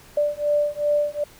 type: beating tone pair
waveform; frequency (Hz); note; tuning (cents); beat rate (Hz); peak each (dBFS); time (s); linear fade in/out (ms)
sine; 587.3 / 589.9; D5 / D5; 0 / +8; 2.6; -22; 0.17-1.24; 5
effects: pink hiss -49 dBFS RMS until 1.39 s